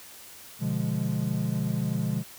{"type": "chord", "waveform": "triangle", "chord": "B diminished seventh", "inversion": "none", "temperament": "equal", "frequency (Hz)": [123.47, 146.83, 174.61, 207.7], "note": ["B2", "D3", "F3", "Ab3"], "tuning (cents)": [0, 0, 0, 0], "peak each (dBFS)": -29, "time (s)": [0.59, 2.24], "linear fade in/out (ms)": 50, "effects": ["white hiss -47 dBFS RMS until 2.38 s"]}